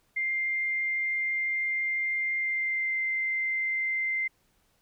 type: tone with pitch glide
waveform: sine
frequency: 2102 to 2083 Hz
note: C7 to C7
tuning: +7 to -8 cents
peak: -26 dBFS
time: 0.16-4.28 s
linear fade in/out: 10 ms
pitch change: -15 cents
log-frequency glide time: 2.28-3 s
effects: pink hiss -69 dBFS RMS until 4.81 s